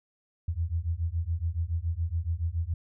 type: beating tone pair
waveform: sine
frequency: 80.3 / 87.4 Hz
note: E2 / F2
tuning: -45 / +2 cents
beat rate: 7.1 Hz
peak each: -30 dBFS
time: 0.48-2.74 s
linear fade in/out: 5 ms
effects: none